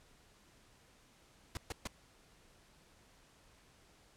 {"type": "noise bursts", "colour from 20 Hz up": "pink", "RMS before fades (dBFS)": -40, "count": 3, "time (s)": [1.55, 1.873], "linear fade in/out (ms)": 2, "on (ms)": 21, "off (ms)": 130, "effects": ["pink hiss -65 dBFS RMS until 4.16 s", "low-pass 10000 Hz 12 dB/octave"]}